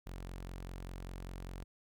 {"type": "tone", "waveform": "sawtooth", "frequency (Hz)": 45.06, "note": "F#1", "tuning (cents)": -45, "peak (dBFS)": -39, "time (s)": [0.06, 1.64], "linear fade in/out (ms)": 10, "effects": []}